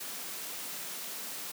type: high-pass noise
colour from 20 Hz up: white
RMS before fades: -40 dBFS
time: 0-1.52 s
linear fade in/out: 10 ms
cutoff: 150 Hz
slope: 48 dB/octave
effects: none